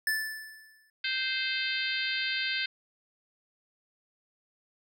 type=tone with exponential decay; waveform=square; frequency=1751 Hz; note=A6; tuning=9 cents flat; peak=-25 dBFS; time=0.07-0.9 s; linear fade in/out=2 ms; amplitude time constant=180 ms
type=harmonic tone; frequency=521 Hz; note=C5; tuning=7 cents flat; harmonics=3 / 4 / 5 / 6 / 7 / 8 / 9; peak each=-34 / -35 / -36 / -37 / -37 / -38 / -39 dBFS; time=1.04-2.66 s; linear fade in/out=5 ms
effects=none